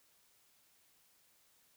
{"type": "silence", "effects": ["white hiss -70 dBFS RMS until 1.76 s"]}